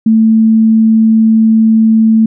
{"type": "tone", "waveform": "sine", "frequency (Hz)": 221.9, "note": "A3", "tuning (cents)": 15, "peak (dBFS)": -4, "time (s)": [0.06, 2.26], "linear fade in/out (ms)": 5, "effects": []}